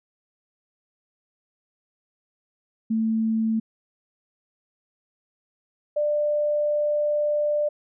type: tone pair in turn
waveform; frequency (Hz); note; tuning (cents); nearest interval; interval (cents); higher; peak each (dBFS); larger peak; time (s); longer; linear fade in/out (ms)
sine; 222.4 / 593.7; A3 / D5; +19 / +19; octave + perfect fourth; 1700; second; -20; neither; 2.9-3.6 / 5.96-7.69; second; 10
effects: none